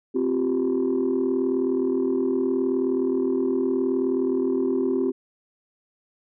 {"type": "chord", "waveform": "sine", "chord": "C suspended fourth", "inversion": "none", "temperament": "equal with one note detuned", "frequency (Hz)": [261.6, 349.2, 388.4], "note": ["C4", "F4", "G4"], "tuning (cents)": [0, 0, -16], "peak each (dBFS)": [-23, -25, -23], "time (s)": [0.14, 5.12], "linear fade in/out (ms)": 20, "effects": ["tanh soft clip ceiling -15 dBFS"]}